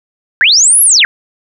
sine linear two-way sweep, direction up then down, 1462 to 11460 to 1462 Hz, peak -4 dBFS, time 0.41-1.05 s, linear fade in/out 0 ms, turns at 0.82 s, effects none

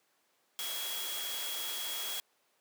sine tone in noise, 3322 Hz, G#7, in tune, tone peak -39 dBFS, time 0.59-2.2 s, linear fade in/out 0 ms, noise white, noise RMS -39 dBFS, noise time 0.59-2.2 s, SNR -3 dB, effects pink hiss -72 dBFS RMS until 2.6 s + high-pass 400 Hz 12 dB/octave

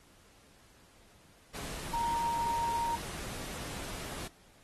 sine tone in noise, 932.3 Hz, A#5, in tune, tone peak -29 dBFS, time 1.93-2.96 s, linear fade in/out 10 ms, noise pink, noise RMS -42 dBFS, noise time 1.54-4.28 s, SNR +10 dB, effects pink hiss -62 dBFS RMS until 4.63 s + AAC 32 kbps

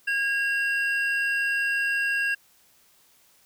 triangle tone pair together, 1631.8 / 2743 Hz, G#6 / F7, -31 / -32 cents, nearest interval major sixth, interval 899 cents, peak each -22 / -27 dBFS, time 0.07-2.35 s, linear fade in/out 10 ms, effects white hiss -60 dBFS RMS until 3.45 s

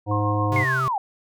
harmonic tone, 104.1 Hz, G#2, 5 cents sharp, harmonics 1 / 3 / 5 / 7 / 9, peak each -22 / -27 / -29 / -30 / -32 dBFS, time 0.06-0.66 s, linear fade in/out 50 ms
sine tone with tremolo, 1068 Hz, C6, 35 cents sharp, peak -24 dBFS, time 0.11-0.8 s, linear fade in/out 5 ms, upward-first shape sine, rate 7.1 Hz, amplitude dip 50%
square tone, 130.81 Hz, C3, in tune, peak -26 dBFS, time 0.52-0.88 s, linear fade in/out 0 ms
sine linear sweep, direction down, 2193 to 752 Hz, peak -21 dBFS, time 0.56-0.98 s, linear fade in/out 2 ms
effects none

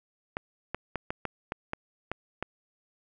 clicks, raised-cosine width 0.5 ms, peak -16 dBFS, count 9, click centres 0.369 / 0.746 / 0.957 / 1.105 / 1.253 / 1.521 / 1.734 / 2.116 / 2.426 s, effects none

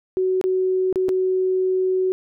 sine tone with dropouts, 373.2 Hz, F#4, 15 cents sharp, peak -17 dBFS, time 0.17-2.12 s, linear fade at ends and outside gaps 0 ms, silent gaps 0.413-0.44 / 0.927-0.958 / 1.085-1.091 s, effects none

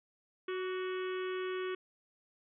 harmonic tone with a mistuned harmonic, 370 Hz, F#4, in tune, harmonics 1 / 3 / 4 / 5 / 6 / 7 / 8 / 9, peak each -35 / -45 / -47 / -49 / -51 / -52 / -53 / -54 dBFS, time 0.48-1.75 s, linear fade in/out 5 ms, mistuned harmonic 3, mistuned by +39 cents, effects none

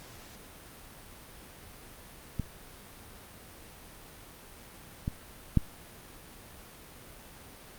clicks, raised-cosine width 5 ms, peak -18 / -18 / -9 dBFS, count 3, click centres 2.397 / 5.079 / 5.573 s, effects pink hiss -50 dBFS RMS until 7.78 s + Opus 48 kbps

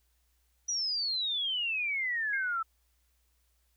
sine exponential sweep, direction down, 5920 to 1304 Hz, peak -29 dBFS, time 0.68-2.63 s, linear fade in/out 10 ms
sine tone with exponential decay, 2139 Hz, C7, 38 cents sharp, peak -30 dBFS, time 2.33-2.61 s, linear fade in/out 5 ms, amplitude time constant 60 ms
effects added 60 Hz sine -70 dBFS peak until 3.76 s + white hiss -75 dBFS RMS until 3.76 s

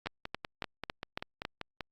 two click trains, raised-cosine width 0.3 ms, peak -21 / -18 dBFS, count 10 / 6, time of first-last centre 0.06-1.808 / 0.07-1.451 s, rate 5.15 / 3.62 Hz, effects Opus 48 kbps

